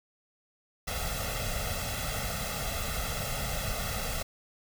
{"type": "noise with comb filter", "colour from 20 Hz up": "pink", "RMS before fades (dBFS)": -33, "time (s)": [0.87, 4.23], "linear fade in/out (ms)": 10, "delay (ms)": 1.5, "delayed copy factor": 0.95, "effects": []}